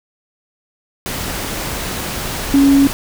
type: tone in noise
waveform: sine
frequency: 277.2 Hz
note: C#4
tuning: in tune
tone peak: -7 dBFS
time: 2.54-2.87 s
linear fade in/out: 0 ms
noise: pink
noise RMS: -23 dBFS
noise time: 1.06-2.93 s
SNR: +13 dB
effects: none